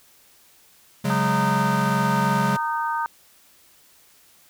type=chord; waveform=square; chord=C# suspended fourth; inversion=none; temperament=equal; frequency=138.59 / 185 / 207.7 Hz; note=C#3 / F#3 / G#3; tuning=0 / 0 / 0 cents; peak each=-26 dBFS; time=1.04-2.57 s; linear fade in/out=10 ms
type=harmonic tone; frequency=307.9 Hz; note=D#4; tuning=18 cents flat; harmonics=3 / 4 / 5; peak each=-24 / -28 / -30 dBFS; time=1.1-3.06 s; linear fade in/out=0 ms
effects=white hiss -55 dBFS RMS until 4.49 s